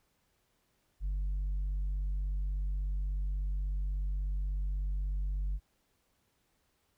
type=tone with tanh clipping; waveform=triangle; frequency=48.22 Hz; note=G1; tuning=28 cents flat; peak=-31 dBFS; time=1-5.6 s; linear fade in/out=50 ms; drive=7 dB; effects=pink hiss -75 dBFS RMS until 6.97 s